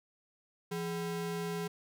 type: ring-modulated tone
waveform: square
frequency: 293.7 Hz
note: D4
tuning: in tune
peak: -32 dBFS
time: 0.71-1.68 s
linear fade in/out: 10 ms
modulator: 123 Hz
effects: none